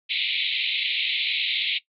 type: band-pass noise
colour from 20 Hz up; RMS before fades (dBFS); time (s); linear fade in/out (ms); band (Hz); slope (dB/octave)
white; -25; 0.09-1.79; 20; 2100 to 4000; 96
effects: noise-tail reverb RT60 0.1 s tail -19 dB re dry + MP3 96 kbps